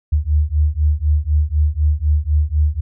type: beating tone pair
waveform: sine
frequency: 73.42 / 77.42 Hz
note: D2 / D#2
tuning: 0 / -8 cents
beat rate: 4 Hz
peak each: -16 dBFS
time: 0.12-2.81 s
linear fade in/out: 10 ms
effects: none